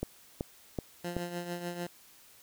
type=click train; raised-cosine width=2 ms; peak=-19 dBFS; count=4; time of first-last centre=0.03-1.166 s; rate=2.64 Hz
type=tone with tremolo; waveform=15% pulse; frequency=174.61 Hz; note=F3; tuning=in tune; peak=-27 dBFS; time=1.04-1.87 s; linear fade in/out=5 ms; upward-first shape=triangle; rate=6.7 Hz; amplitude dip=65%
effects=white hiss -58 dBFS RMS until 2.42 s